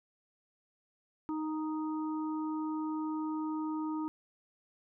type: harmonic tone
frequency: 311.1 Hz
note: D#4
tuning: in tune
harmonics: 1 / 3 / 4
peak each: -33 / -42 / -46 dBFS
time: 1.29-4.08 s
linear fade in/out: 0 ms
effects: none